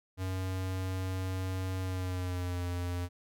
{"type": "tone with pitch glide", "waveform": "square", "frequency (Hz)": [93.6, 88.4], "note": ["F#2", "F2"], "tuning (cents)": [20, 22], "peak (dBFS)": -33, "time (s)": [0.17, 3.09], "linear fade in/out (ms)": 50, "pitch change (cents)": -98, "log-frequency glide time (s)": [1.8, 2.64], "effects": []}